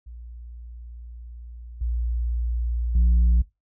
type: tone with level steps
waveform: sine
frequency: 58.9 Hz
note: A#1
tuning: 19 cents sharp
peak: -37 / -22 / -12 dBFS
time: 0.06-3.42 s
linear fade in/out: 10 ms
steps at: 1.81 / 2.95 s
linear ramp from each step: 5 ms
effects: noise-tail reverb RT60 0.2 s tail -21 dB re dry + tanh soft clip ceiling -14 dBFS